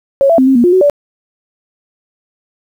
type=tone with pitch steps; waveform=sine; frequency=550 / 667 / 260.4 / 266.9 / 239.3 / 354.6 / 373.3 / 578 Hz; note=C#5 / E5 / C4 / C4 / A#3 / F4 / F#4 / D5; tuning=-14 / +20 / -8 / +35 / +46 / +26 / +15 / -28 cents; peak=-5 dBFS; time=0.21-0.898 s; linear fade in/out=0 ms; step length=86 ms; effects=7-bit